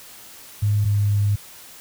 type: tone pair in turn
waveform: sine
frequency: 103.8 / 102.43 Hz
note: G#2 / G#2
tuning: 0 / -23 cents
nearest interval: unison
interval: 23 cents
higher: first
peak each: -16 dBFS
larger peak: neither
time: 0.62-0.85 / 0.85-1.36 s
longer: second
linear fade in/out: 10 ms
effects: white hiss -43 dBFS RMS until 1.8 s